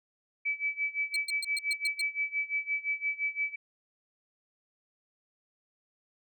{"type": "tone with tremolo", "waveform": "sine", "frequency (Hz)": 2300, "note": "D7", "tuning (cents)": -37, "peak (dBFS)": -26, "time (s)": [0.45, 3.56], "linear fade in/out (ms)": 10, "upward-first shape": "sine", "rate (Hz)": 5.8, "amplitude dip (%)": 90}
{"type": "tone bursts", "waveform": "30% pulse", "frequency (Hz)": 4211, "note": "C8", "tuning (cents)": 10, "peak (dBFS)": -28, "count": 7, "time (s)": [1.14, 2.014], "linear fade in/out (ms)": 2, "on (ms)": 22, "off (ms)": 120}
{"effects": []}